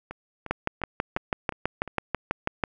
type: two click trains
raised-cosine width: 0.5 ms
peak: -9 / -21 dBFS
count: 14 / 6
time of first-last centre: 0.51-2.638 / 0.11-1.877 s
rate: 6.11 / 2.83 Hz
effects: none